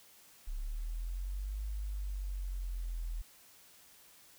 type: linear two-way sweep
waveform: sine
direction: up then down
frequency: 33.31 to 51.91 to 40.22 Hz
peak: -35 dBFS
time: 0.47-3.22 s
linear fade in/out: 10 ms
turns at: 1.64 s
effects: white hiss -60 dBFS RMS until 4.38 s